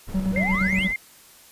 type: noise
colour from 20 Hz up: brown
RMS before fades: -33 dBFS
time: 0.07-0.94 s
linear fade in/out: 20 ms
type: tone with tremolo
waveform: triangle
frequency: 189.8 Hz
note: F#3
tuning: 44 cents sharp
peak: -18 dBFS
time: 0.14-0.88 s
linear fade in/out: 10 ms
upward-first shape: square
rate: 8.5 Hz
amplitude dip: 50%
type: exponential sweep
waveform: triangle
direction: up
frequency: 438.5 to 3727 Hz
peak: -26 dBFS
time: 0.31-0.88 s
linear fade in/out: 50 ms
type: tone with vibrato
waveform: sine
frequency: 2070 Hz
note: C7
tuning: 19 cents flat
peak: -23 dBFS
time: 0.36-0.96 s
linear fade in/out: 2 ms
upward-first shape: sine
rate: 9 Hz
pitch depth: 42 cents each way
effects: white hiss -50 dBFS RMS until 1.51 s + resampled to 32000 Hz